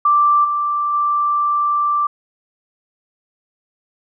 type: tone with level steps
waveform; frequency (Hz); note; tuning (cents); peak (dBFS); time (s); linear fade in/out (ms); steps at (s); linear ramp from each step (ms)
sine; 1174.7; D6; 0; -10 / -16 / -14; 0.05-2.07; 5; 0.44 / 0.93; 10
effects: none

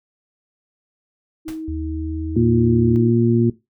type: tone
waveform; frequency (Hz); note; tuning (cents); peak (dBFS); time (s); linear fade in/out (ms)
sine; 317.9; D#4; +37; -26; 1.45-3.11; 20
type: noise with exponential decay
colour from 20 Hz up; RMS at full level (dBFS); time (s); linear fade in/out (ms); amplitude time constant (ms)
pink; -33; 1.48-1.65; 2; 36
type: tone with pitch glide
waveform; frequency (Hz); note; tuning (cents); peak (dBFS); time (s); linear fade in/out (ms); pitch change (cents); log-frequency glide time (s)
sine; 77.8 to 83.38; D#2 to E2; 0 to +20; -25; 1.68-2.96; 0; +120; 1.89-2.52
type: harmonic tone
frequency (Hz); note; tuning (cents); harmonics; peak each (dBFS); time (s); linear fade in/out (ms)
117; A#2; +7; 1 / 2 / 3; -18 / -16 / -18; 2.36-3.5; 5
effects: noise-tail reverb RT60 0.2 s tail -17 dB re dry

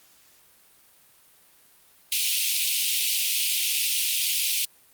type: high-pass noise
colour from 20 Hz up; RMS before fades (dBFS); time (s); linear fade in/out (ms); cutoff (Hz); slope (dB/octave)
pink; -24; 2.12-4.65; 2; 2500; 48
effects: white hiss -57 dBFS RMS until 4.93 s + Opus 48 kbps

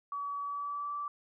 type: tone with pitch glide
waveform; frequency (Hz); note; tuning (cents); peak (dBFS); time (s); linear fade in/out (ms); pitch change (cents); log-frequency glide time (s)
sine; 1139 to 1161.6; C#6 to D6; +47 to -19; -34; 0.12-1.08; 2; +34; 0.41-0.95
effects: none

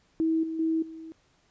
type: tone with level steps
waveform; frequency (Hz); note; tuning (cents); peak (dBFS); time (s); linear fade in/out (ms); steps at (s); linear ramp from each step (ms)
sine; 322.7; E4; -37; -22 / -30 / -23 / -39; 0.2-1.12; 0; 0.43 / 0.59 / 0.82; 5
effects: pink hiss -66 dBFS RMS until 1.5 s + resampled to 16000 Hz

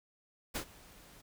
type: noise with ADSR envelope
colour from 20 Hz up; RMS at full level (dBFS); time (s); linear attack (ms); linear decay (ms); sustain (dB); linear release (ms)
pink; -35; 0.54-1.22; 21; 83; -22; 16
effects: none

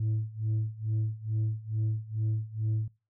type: tone with tremolo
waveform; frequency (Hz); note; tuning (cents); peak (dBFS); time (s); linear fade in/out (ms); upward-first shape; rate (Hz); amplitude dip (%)
sine; 109.3; A2; -11; -22; 0-2.88; 5; sine; 2.3; 90
effects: noise-tail reverb RT60 0.3 s tail -24 dB re dry + tanh soft clip ceiling -24 dBFS

